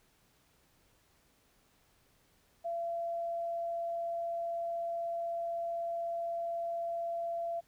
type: tone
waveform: sine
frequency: 679 Hz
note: F5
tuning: 49 cents flat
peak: -33 dBFS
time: 2.64-7.61 s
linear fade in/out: 20 ms
effects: pink hiss -69 dBFS RMS until 7.67 s